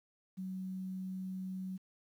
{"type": "tone with quantisation", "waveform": "sine", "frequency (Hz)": 187.4, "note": "F#3", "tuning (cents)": 22, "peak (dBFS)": -38, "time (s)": [0.37, 1.78], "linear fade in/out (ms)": 20, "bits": 11, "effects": []}